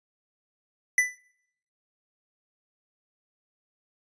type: tone with exponential decay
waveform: square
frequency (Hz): 1991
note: B6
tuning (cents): +14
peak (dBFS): -16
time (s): 0.98-1.18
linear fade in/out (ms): 2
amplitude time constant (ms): 42
effects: noise-tail reverb RT60 0.7 s tail -23 dB re dry + resampled to 22050 Hz